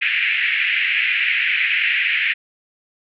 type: band-pass noise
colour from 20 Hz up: white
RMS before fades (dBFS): -19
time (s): 0.01-2.34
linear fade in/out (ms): 20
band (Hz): 1800 to 2700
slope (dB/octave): 48
effects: none